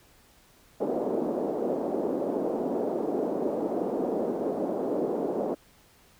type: band-pass noise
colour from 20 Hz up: white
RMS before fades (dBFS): -29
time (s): 0.8-5.55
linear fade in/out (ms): 10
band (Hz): 230 to 570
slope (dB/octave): 24
effects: pink hiss -59 dBFS RMS until 6.19 s